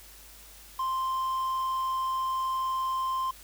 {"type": "tone", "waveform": "triangle", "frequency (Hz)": 1046.5, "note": "C6", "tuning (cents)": 0, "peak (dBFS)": -25, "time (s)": [0.79, 3.31], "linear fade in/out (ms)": 5, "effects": ["added 50 Hz sine -54 dBFS peak until 3.43 s", "white hiss -51 dBFS RMS until 3.43 s"]}